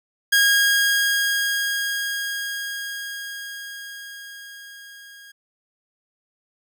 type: tone with level ramp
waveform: sawtooth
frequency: 1633 Hz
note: G#6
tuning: 30 cents flat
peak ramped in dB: -10 to -39 dBFS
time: 0.32-5.32 s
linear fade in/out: 10 ms
effects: none